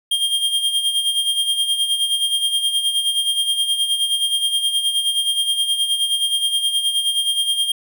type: tone with tremolo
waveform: square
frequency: 3213 Hz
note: G7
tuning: 42 cents sharp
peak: -15 dBFS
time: 0.11-7.72 s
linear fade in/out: 5 ms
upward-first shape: sine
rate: 9.5 Hz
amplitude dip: 60%
effects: none